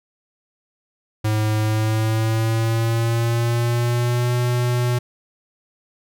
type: tone with pitch glide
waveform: square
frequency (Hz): 107.8 to 122.41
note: A2 to B2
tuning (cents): -35 to -15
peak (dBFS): -18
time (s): 1.24-4.99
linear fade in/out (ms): 10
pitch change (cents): +220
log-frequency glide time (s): 1.59-4.32
effects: none